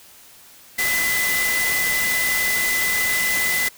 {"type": "tone in noise", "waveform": "sine", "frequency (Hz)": 2009, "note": "B6", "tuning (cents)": 29, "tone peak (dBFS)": -20, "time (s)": [0.78, 3.69], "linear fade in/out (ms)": 10, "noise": "white", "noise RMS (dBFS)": -24, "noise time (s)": [0.78, 3.69], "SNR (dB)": 1, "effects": ["white hiss -47 dBFS RMS until 3.77 s"]}